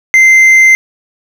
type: tone with hard clipping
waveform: sine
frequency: 2079 Hz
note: C7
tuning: 12 cents flat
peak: -3 dBFS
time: 0.14-0.75 s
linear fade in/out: 0 ms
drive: 3 dB
effects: none